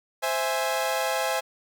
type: chord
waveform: sawtooth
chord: C augmented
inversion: none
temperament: equal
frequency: 523.3 / 659.3 / 830.6 Hz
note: C5 / E5 / G#5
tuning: 0 / 0 / 0 cents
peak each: -25 dBFS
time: 0.22-1.41 s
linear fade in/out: 20 ms
effects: none